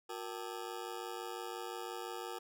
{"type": "ring-modulated tone", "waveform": "20% pulse", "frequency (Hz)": 415.3, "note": "G#4", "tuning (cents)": 0, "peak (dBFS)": -33, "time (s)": [0.09, 2.39], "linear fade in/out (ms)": 10, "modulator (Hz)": 52.9, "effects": []}